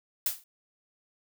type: noise with exponential decay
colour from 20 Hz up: blue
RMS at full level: -24 dBFS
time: 0.26-0.44 s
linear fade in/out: 2 ms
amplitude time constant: 39 ms
effects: none